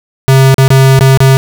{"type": "tone with dropouts", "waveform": "square", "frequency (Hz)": 133.6, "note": "C3", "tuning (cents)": 36, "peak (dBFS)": -3, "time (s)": [0.28, 1.37], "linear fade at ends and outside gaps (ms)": 0, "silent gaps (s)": [[0.543, 0.582], [0.68, 0.704], [0.991, 1.009], [1.174, 1.204]], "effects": []}